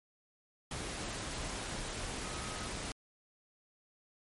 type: tone in noise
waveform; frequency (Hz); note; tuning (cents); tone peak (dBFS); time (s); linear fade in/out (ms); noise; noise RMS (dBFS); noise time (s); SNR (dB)
sine; 1267; D#6; +31; -48; 2.24-2.68; 2; pink; -40; 0.71-2.92; -11
effects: MP3 48 kbps